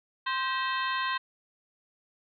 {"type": "harmonic tone with a mistuned harmonic", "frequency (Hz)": 523, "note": "C5", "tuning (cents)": -1, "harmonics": [2, 3, 4, 5, 6, 7, 8], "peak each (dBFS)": [-30, -34, -36, -38, -40, -41, -42], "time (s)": [0.26, 1.18], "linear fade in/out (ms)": 10, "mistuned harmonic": 4, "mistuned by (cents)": -150, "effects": []}